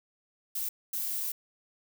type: noise bursts at uneven times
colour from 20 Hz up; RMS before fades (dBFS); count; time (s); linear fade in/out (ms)
violet; -33; 2; 0.55-0.69 / 0.93-1.32; 5
effects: none